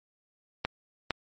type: clicks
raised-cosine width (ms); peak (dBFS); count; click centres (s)
0.3; -11; 2; 0.65 / 1.107
effects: MP3 48 kbps